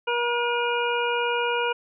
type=harmonic tone with a mistuned harmonic; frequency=477.9 Hz; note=A#4; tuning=43 cents sharp; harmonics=1 / 2 / 3 / 5 / 6; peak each=-26 / -27 / -29 / -31 / -32 dBFS; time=0.07-1.73 s; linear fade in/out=10 ms; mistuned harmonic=5; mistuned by=+24 cents; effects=none